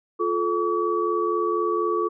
sine tone cluster, 350.8 / 434.9 / 1140 Hz, F4 / A4 / C#6, +8 / -20 / +48 cents, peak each -25 dBFS, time 0.19-2.09 s, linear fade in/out 20 ms, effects none

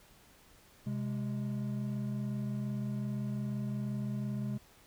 triangle tone pair together, 129.1 / 206.6 Hz, C3 / G#3, -23 / -9 cents, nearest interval minor sixth, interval 814 cents, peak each -34 / -34 dBFS, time 0.86-4.58 s, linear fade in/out 10 ms, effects pink hiss -61 dBFS RMS until 4.86 s

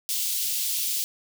white high-pass noise, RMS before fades -27 dBFS, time 0.09-1.04 s, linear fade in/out 0 ms, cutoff 3000 Hz, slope 24 dB/octave, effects none

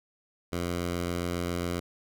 10% pulse tone, 87.31 Hz, F2, in tune, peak -21 dBFS, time 0.52-1.8 s, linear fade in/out 10 ms, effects none

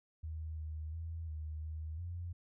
sine tone with pitch steps, 79.1 / 77.9 / 82 / 77.5 / 78.6 / 87 Hz, D#2 / D#2 / E2 / D#2 / D#2 / F2, +29 / +3 / -9 / -6 / +18 / -6 cents, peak -39 dBFS, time 0.23-2.33 s, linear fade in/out 10 ms, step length 350 ms, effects none

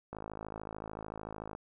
click train, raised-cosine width 1 ms, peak -27 dBFS, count 77, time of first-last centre 0.13-1.551 s, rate 53.5 Hz, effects none

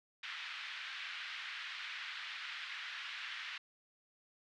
pink band-pass noise, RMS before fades -45 dBFS, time 0.23-3.58 s, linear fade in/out 5 ms, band 1500 to 3700 Hz, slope 24 dB/octave, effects none

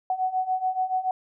sine beating tone pair, 742 / 749 Hz, F#5 / F#5, +5 / +21 cents, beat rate 7 Hz, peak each -28 / -25 dBFS, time 0.1-1.11 s, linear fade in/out 2 ms, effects none

